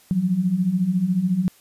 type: beating tone pair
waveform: sine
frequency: 172.1 / 186.1 Hz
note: F3 / F#3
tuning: -25 / +10 cents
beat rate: 14 Hz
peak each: -24 / -19 dBFS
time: 0.11-1.48 s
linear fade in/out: 0 ms
effects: white hiss -54 dBFS RMS until 1.6 s + resampled to 32000 Hz